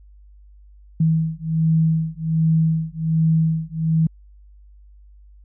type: beating tone pair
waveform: sine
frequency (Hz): 160 / 161.3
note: D#3 / E3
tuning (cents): +49 / -37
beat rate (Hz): 1.3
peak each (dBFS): -19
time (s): 1-4.07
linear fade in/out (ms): 5
effects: added 50 Hz sine -44 dBFS peak until 5.44 s